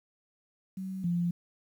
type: tone pair in turn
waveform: sine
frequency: 189.4 / 173.58 Hz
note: F#3 / F3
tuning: +41 / -10 cents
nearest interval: major second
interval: 151 cents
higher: first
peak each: -34 / -26 dBFS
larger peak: second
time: 0.77-1.04 / 1.04-1.31 s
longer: neither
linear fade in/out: 5 ms
effects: 10-bit